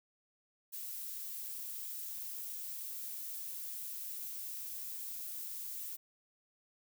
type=noise; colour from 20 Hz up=violet; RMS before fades=-43 dBFS; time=0.72-5.97 s; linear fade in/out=20 ms; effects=none